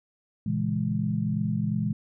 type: chord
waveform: sine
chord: A# half-diminished seventh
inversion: none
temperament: equal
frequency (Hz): 116.54 / 138.59 / 164.81 / 207.7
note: A#2 / C#3 / E3 / G#3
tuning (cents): 0 / 0 / 0 / 0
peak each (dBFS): -30 / -34 / -29 / -28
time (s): 0.46-1.93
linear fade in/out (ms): 5
effects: none